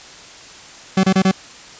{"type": "tone bursts", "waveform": "40% pulse", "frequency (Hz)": 189.8, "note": "F#3", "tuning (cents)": 44, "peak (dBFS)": -10, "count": 4, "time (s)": [0.97, 1.314], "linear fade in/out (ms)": 5, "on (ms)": 65, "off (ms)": 28, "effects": ["white hiss -39 dBFS RMS until 1.79 s", "resampled to 16000 Hz"]}